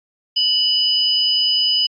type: tone pair together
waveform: sine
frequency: 2960 / 4995 Hz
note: F#7 / D#8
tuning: 0 / +6 cents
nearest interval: major sixth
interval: 906 cents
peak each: -17 dBFS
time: 0.36-1.87 s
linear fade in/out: 10 ms
effects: AAC 64 kbps